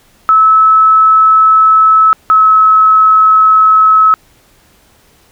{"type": "tone pair in turn", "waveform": "sine", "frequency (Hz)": [1300, 1291], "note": ["E6", "E6"], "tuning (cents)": [-24, -37], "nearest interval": "unison", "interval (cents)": 13, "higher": "first", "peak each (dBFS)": -3, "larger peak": "neither", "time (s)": [[0.29, 2.13], [2.3, 4.14]], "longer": "neither", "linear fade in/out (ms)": 0, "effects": ["pink hiss -48 dBFS RMS until 5.31 s"]}